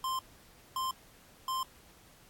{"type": "tone bursts", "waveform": "square", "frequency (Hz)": 1046.5, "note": "C6", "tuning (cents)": 0, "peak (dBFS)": -32, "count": 3, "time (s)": [0.04, 1.63], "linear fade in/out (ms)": 2, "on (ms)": 150, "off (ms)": 570, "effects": ["pink hiss -59 dBFS RMS until 2.29 s", "AAC 64 kbps"]}